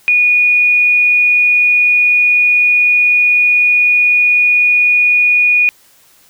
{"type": "tone", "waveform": "sine", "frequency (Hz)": 2456, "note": "D#7", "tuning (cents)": -23, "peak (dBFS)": -7, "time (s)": [0.08, 5.69], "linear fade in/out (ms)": 0, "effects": ["white hiss -48 dBFS RMS until 6.29 s"]}